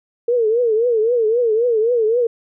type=tone with vibrato; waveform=sine; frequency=459.8 Hz; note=A#4; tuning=24 cents flat; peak=-13 dBFS; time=0.28-2.27 s; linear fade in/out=5 ms; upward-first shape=triangle; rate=3.8 Hz; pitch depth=150 cents each way; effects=none